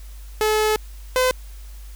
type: tone pair in turn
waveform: sawtooth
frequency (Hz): 429.9 / 510.2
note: A4 / C5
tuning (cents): -40 / -44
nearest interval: minor third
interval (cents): 296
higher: second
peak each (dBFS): -13 / -12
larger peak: second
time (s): 0.41-0.76 / 1.16-1.31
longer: first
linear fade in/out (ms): 0
effects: added 50 Hz sine -35 dBFS peak until 1.95 s + white hiss -50 dBFS RMS until 1.95 s